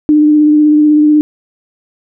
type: tone with vibrato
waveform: sine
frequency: 301 Hz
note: D4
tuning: 43 cents sharp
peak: -4 dBFS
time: 0.09-1.21 s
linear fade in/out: 0 ms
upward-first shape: triangle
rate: 16 Hz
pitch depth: 21 cents each way
effects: none